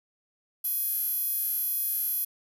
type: tone with high-pass filter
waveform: 10% pulse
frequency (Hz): 838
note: G#5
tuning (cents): +15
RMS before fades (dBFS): -29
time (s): 0.64-2.25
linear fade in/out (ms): 10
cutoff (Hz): 12000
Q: 3.3
effects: none